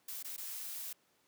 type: noise with dropouts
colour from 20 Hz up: blue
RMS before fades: -43 dBFS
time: 0.08-0.93 s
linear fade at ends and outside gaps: 5 ms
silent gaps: 0.228-0.245 / 0.365-0.378 s
effects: pink hiss -72 dBFS RMS until 1.27 s + high-pass 200 Hz 12 dB/octave